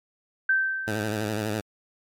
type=tone with exponential decay; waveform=sine; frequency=1554 Hz; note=G6; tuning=16 cents flat; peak=-17 dBFS; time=0.49-1.6 s; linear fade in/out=5 ms; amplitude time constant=240 ms
type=tone with vibrato; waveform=10% pulse; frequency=107.1 Hz; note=A2; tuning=46 cents flat; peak=-18 dBFS; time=0.87-1.61 s; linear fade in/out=10 ms; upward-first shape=sine; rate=12 Hz; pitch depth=66 cents each way
effects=MP3 96 kbps